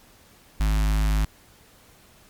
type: tone with notch filter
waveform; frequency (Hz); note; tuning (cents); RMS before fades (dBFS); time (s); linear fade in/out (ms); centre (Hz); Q
square; 52; G#1; +3; -21; 0.6-1.25; 5; 450; 0.75
effects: pink hiss -54 dBFS RMS until 2.29 s + MP3 96 kbps